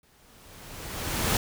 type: noise with exponential growth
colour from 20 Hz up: pink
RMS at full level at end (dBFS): -23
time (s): 0.03-1.37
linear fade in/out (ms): 2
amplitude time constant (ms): 290
effects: none